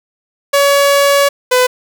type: tone pair in turn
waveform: sawtooth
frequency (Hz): 564 / 502.5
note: C#5 / B4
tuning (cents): +30 / +30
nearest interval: major second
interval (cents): 200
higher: first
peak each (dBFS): -4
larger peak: neither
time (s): 0.53-1.29 / 1.51-1.67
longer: first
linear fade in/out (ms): 10
effects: 7-bit